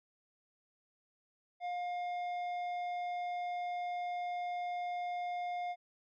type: tone with tanh clipping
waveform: triangle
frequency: 710 Hz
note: F5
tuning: 28 cents sharp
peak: -37 dBFS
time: 1.6-5.76 s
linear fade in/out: 50 ms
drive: 13 dB
effects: Opus 48 kbps